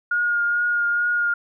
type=tone with vibrato; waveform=sine; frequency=1426 Hz; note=F6; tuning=36 cents sharp; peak=-18 dBFS; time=0.11-1.34 s; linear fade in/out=5 ms; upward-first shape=triangle; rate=2.3 Hz; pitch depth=19 cents each way; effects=none